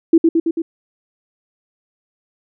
sine tone with echo, 329.8 Hz, E4, 1 cent sharp, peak -5 dBFS, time 0.13-0.18 s, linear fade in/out 5 ms, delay 110 ms, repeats 4, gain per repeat -3 dB, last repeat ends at 0.62 s, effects none

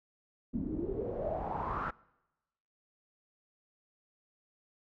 pink noise with low-pass filter sweep, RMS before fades -36 dBFS, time 0.53-1.91 s, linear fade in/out 10 ms, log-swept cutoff 240 to 1400 Hz, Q 6.8, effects noise-tail reverb RT60 1.0 s tail -24 dB re dry

